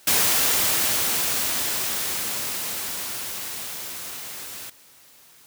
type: noise with level ramp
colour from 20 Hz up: white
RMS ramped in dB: -19 to -37 dBFS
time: 0.07-4.7 s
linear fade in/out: 5 ms
effects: white hiss -52 dBFS RMS until 5.46 s + high-pass 60 Hz 12 dB/octave